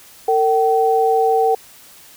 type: tone pair together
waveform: sine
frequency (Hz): 453.2 / 766.4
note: A#4 / G5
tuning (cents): -49 / -39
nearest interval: major sixth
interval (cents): 910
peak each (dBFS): -15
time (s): 0.28-1.55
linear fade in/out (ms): 5
effects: white hiss -44 dBFS RMS until 2.16 s